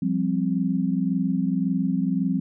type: chord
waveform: sine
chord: F suspended second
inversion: none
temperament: just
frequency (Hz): 174.61 / 196.44 / 261.9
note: F3 / G3 / C4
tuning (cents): 0 / +4 / +2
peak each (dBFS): -25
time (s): 0.02-2.4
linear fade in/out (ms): 5
effects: none